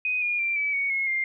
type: tone with pitch steps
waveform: sine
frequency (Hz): 2500 / 2430 / 2362 / 2296 / 2232 / 2170 / 2110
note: D#7 / D#7 / D7 / D7 / C#7 / C#7 / C7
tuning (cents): +8 / -42 / +9 / -40 / +11 / -37 / +14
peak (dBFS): -23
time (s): 0.05-1.24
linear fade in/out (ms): 2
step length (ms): 170
effects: none